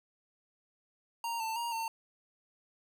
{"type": "tone with pitch steps", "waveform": "square", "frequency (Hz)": [930, 892, 940, 905], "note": ["A#5", "A5", "A#5", "A5"], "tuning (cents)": [-4, 23, 14, 48], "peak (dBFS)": -34, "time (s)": [1.24, 1.88], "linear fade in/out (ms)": 2, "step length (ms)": 160, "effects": []}